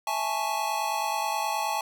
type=chord; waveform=square; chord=A major seventh; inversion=second; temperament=equal; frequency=659.3 / 830.6 / 880 / 1108.7 Hz; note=E5 / G#5 / A5 / C#6; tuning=0 / 0 / 0 / 0 cents; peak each=-37 / -31 / -31 / -35 dBFS; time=0.07-1.81 s; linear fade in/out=2 ms; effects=none